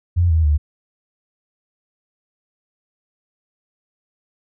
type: tone with pitch steps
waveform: sine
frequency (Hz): 87.31 / 80.53 / 74.27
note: F2 / E2 / D2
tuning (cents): 0 / -40 / +20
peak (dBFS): -12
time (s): 0.16-0.58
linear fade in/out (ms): 20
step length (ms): 140
effects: none